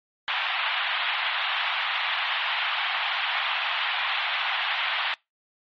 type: band-pass noise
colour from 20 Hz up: white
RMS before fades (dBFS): -27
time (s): 0.28-5.14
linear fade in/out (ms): 0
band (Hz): 720 to 3500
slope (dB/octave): 48
effects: noise-tail reverb RT60 0.2 s tail -24 dB re dry + MP3 32 kbps